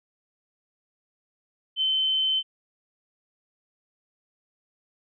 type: tone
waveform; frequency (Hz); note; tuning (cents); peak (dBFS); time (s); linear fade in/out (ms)
sine; 3073; G7; -35; -21; 1.76-2.43; 50
effects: none